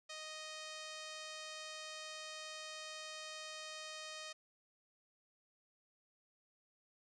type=tone; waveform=5% pulse; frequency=622.3 Hz; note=D#5; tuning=in tune; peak=-34 dBFS; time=0.09-4.33 s; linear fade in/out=10 ms; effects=low-pass 7000 Hz 12 dB/octave